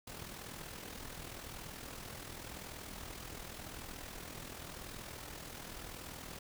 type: noise with amplitude modulation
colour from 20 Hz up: pink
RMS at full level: -45 dBFS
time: 0.07-6.39 s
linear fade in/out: 5 ms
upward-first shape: sine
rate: 40.9 Hz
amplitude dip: 55%
effects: none